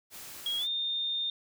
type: noise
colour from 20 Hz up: white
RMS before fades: -45 dBFS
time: 0.1-0.68 s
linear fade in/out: 50 ms
type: tone with pitch glide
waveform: sine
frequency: 3296 to 3636 Hz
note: G#7 to A#7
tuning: -14 to -44 cents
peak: -29 dBFS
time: 0.46-1.3 s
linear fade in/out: 2 ms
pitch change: +170 cents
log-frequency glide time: 0.58-0.67 s
effects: none